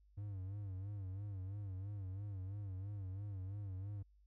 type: tone with vibrato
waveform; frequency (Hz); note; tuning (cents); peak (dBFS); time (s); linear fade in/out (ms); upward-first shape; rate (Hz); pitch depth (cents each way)
triangle; 98; G2; 0; -40; 0.17-4.03; 10; sine; 3; 98
effects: added 50 Hz sine -65 dBFS peak until 4.26 s